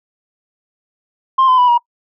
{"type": "tone with pitch steps", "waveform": "sine", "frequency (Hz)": [1056, 1021.2, 987.6, 955], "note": ["C6", "C6", "B5", "A#5"], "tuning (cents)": [16, -42, 0, 42], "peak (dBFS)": -6, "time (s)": [1.38, 1.78], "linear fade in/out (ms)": 10, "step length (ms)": 100, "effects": ["noise-tail reverb RT60 0.1 s tail -25 dB re dry", "tanh soft clip ceiling -6 dBFS"]}